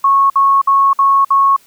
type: tone bursts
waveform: sine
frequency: 1100 Hz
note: C#6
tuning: 14 cents flat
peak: -7 dBFS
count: 5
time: 0.04-1.564 s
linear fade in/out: 5 ms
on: 260 ms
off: 56 ms
effects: white hiss -49 dBFS RMS until 1.66 s